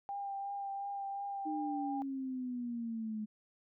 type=tone with vibrato; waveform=sine; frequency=796 Hz; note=G5; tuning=26 cents sharp; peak=-37 dBFS; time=0.09-2.02 s; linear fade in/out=0 ms; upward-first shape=triangle; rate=2.8 Hz; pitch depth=20 cents each way
type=exponential sweep; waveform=sine; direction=down; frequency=311.1 to 211.9 Hz; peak=-36 dBFS; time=1.45-3.26 s; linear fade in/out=20 ms
effects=none